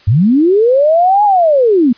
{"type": "linear two-way sweep", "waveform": "sine", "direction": "up then down", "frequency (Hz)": [88.1, 847, 223.1], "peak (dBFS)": -6, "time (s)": [0.07, 1.93], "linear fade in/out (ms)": 10, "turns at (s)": 1.24, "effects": ["white hiss -45 dBFS RMS until 1.97 s", "resampled to 11025 Hz"]}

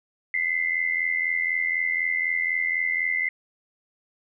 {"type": "tone pair together", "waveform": "sine", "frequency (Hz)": [2015, 2099], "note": ["B6", "C7"], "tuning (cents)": [34, 5], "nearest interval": "minor second", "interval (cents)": 71, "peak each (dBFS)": -25, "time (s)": [0.34, 3.29], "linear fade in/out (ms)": 2, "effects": []}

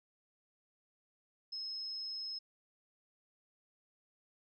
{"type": "tone", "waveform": "sine", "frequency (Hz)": 5170, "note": "E8", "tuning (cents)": -34, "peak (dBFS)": -39, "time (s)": [1.52, 2.39], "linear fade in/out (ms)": 10, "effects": []}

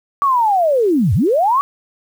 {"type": "linear two-way sweep", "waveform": "sine", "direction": "down then up", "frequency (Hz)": [1154, 78.8, 1154], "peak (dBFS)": -11, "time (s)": [0.22, 1.61], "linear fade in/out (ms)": 0, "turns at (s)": 1.14, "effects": ["7-bit"]}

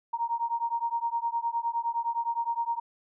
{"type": "beating tone pair", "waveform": "sine", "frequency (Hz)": [928, 937.7], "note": ["A#5", "A#5"], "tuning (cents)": [-8, 10], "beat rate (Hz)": 9.7, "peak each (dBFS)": -30, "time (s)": [0.13, 2.8], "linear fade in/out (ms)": 10, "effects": []}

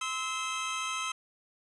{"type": "tone cluster", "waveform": "25% pulse", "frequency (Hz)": [1036, 1301, 3162], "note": ["C6", "E6", "G7"], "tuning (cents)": [-17, -23, 14], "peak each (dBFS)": [-35, -30, -35], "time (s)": [0.01, 1.12], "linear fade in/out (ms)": 5, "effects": ["resampled to 24000 Hz", "10-bit"]}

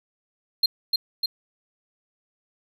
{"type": "tone with echo", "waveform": "triangle", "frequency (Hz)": 4186, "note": "C8", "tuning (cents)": 0, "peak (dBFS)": -14, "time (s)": [0.63, 0.66], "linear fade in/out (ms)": 5, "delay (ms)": 300, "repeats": 2, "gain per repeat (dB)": -3, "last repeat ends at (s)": 1.26, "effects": []}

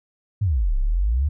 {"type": "exponential two-way sweep", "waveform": "sine", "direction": "down then up", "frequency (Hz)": [112.5, 31, 77.9], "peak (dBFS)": -17, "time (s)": [0.41, 1.29], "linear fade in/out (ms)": 10, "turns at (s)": 0.77, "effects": []}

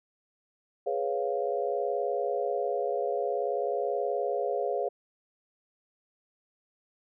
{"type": "chord", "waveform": "sine", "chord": "C# dominant seventh", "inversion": "second", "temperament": "equal", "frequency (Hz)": [415.3, 493.9, 554.4, 698.5], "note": ["G#4", "B4", "C#5", "E#5"], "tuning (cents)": [0, 0, 0, 0], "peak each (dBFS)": [-32, -33, -32, -33], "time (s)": [0.86, 4.89], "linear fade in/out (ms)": 10, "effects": []}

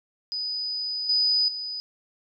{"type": "tone with level steps", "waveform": "sine", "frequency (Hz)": 4978, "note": "D#8", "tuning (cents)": 0, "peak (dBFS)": [-27, -19, -30], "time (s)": [0.32, 1.8], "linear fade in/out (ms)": 0, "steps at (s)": [1.09, 1.48], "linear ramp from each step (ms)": 5, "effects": []}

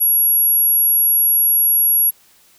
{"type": "tone", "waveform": "sine", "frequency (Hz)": 11310, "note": "F9", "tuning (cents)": 21, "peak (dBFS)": -11, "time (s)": [0, 2.11], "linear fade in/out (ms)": 20, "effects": ["white hiss -52 dBFS RMS until 2.58 s"]}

